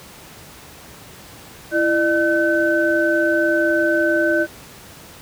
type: tone cluster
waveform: sine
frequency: 333.6 / 603 / 1523 Hz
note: E4 / D5 / F#6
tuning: +21 / +46 / +50 cents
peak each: -19 dBFS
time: 1.71-4.47 s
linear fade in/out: 50 ms
effects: pink hiss -41 dBFS RMS until 5.21 s + high-pass 60 Hz 12 dB/octave